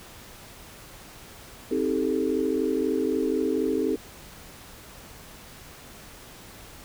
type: chord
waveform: sine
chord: A half-diminished seventh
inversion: first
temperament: just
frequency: 264 / 316.8 / 396 / 440 Hz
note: C4 / Eb4 / G4 / A4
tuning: +16 / +31 / +18 / 0 cents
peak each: -28 dBFS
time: 1.71-3.96 s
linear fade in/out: 5 ms
effects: pink hiss -46 dBFS RMS until 6.84 s

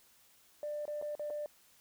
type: tone with dropouts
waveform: sine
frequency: 594 Hz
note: D5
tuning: 20 cents sharp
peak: -35 dBFS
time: 0.63-1.46 s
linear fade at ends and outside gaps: 1 ms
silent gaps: 0.854-0.879 / 1.015-1.024 / 1.152-1.195 / 1.301-1.305 s
effects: tanh soft clip ceiling -31 dBFS + white hiss -65 dBFS RMS until 1.8 s

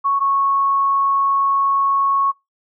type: tone pair in turn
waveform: sine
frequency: 1108.7 / 1102.9 Hz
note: C#6 / C#6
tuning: 0 / -9 cents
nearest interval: unison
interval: 9 cents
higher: first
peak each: -14 dBFS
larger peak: neither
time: 0.04-0.2 / 0.2-2.32 s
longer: second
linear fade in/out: 20 ms
effects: noise-tail reverb RT60 0.2 s tail -23 dB re dry

